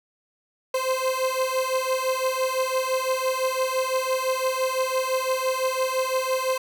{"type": "beating tone pair", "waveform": "30% pulse", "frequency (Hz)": [517, 522.9], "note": ["C5", "C5"], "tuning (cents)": [-21, -1], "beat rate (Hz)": 5.9, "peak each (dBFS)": -23, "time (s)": [0.74, 6.58], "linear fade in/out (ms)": 5, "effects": []}